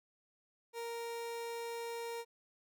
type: tone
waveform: 30% pulse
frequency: 466.2 Hz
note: A#4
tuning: in tune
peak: -37 dBFS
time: 0.73-2.25 s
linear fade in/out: 50 ms
effects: none